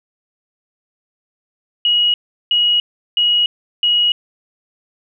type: tone bursts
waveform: sine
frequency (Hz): 2901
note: F#7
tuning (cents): -35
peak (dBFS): -11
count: 4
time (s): 1.85-4.12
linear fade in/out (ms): 2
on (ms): 290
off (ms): 370
effects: none